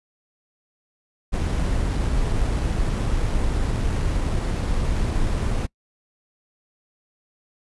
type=noise with sample-and-hold; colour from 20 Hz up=brown; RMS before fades=-22 dBFS; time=1.32-5.67 s; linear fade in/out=20 ms; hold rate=8820 Hz; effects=noise-tail reverb RT60 0.1 s tail -25 dB re dry + resampled to 24000 Hz